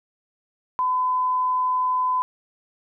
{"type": "tone", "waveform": "sine", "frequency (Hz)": 1011, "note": "B5", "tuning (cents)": 40, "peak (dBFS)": -19, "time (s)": [0.79, 2.22], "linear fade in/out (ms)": 0, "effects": []}